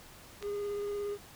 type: tone with vibrato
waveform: triangle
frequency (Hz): 408.7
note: G#4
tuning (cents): -28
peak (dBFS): -31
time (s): 0.41-1.18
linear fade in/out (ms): 50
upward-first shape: triangle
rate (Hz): 17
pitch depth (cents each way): 16
type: click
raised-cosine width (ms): 0.2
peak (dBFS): -25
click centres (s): 0.426
effects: pink hiss -53 dBFS RMS until 1.35 s